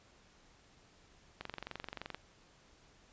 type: click train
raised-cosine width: 0.3 ms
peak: -25 dBFS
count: 18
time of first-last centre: 1.41-2.146 s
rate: 23.1 Hz
effects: pink hiss -64 dBFS RMS until 3.12 s + resampled to 16000 Hz